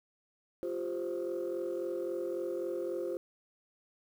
sine chord, F suspended second, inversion none, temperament just, 349.2 / 392.9 / 523.8 Hz, F4 / G4 / C5, 0 / +4 / +2 cents, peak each -35 / -38 / -36 dBFS, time 0.63-3.17 s, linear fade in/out 0 ms, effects tanh soft clip ceiling -28 dBFS + 10-bit

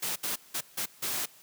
white noise bursts at uneven times, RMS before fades -32 dBFS, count 5, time 0.02-0.16 / 0.23-0.36 / 0.54-0.61 / 0.77-0.86 / 1.02-1.26 s, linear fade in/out 10 ms, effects white hiss -56 dBFS RMS until 1.42 s + high-pass 100 Hz 12 dB/octave

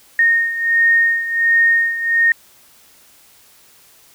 sine beating tone pair, 1846 / 1847.4 Hz, A#6 / A#6, -17 / -16 cents, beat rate 1.4 Hz, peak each -13 / -18 dBFS, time 0.19-2.32 s, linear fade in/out 2 ms, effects white hiss -49 dBFS RMS until 4.14 s

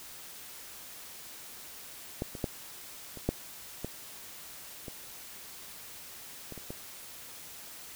clicks, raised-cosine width 2 ms, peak -18 / -27 / -16 / -30 / -13 / -21 / -27 / -28 / -30 / -25 dBFS, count 10, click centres 2.221 / 2.352 / 2.442 / 3.173 / 3.29 / 3.846 / 4.882 / 6.523 / 6.577 / 6.705 s, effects white hiss -47 dBFS RMS until 7.95 s

